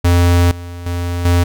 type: tone with level steps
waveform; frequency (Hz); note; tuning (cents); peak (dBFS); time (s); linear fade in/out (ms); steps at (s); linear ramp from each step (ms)
square; 87.31; F2; 0; -9 / -27 / -18 / -10; 0.04-1.44; 10; 0.51 / 0.86 / 1.25; 2
effects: none